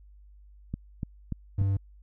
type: click train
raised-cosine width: 5 ms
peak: -19 dBFS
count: 4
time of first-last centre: 0.74-1.615 s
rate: 3.43 Hz
type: tone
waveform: triangle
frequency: 98 Hz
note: G2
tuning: in tune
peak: -21 dBFS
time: 1.58-1.77 s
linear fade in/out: 5 ms
effects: added 50 Hz sine -50 dBFS peak until 2.02 s